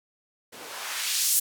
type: noise with band-pass filter sweep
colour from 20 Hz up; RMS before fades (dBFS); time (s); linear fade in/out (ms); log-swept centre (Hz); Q
blue; -28; 0.52-1.4; 10; 250 to 10000; 0.85
effects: none